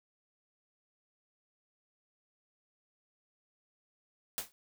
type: noise with exponential decay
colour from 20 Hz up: white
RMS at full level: -32 dBFS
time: 4.38-4.52 s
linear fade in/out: 0 ms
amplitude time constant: 29 ms
effects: none